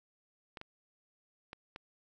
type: clicks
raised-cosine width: 0.3 ms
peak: -28 dBFS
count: 4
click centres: 0.572 / 0.614 / 1.531 / 1.761 s
effects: none